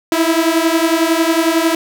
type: beating tone pair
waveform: sawtooth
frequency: 322.5 / 333.5 Hz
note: E4 / E4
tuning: -38 / +20 cents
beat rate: 11 Hz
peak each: -11 dBFS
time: 0.12-1.75 s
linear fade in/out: 2 ms
effects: none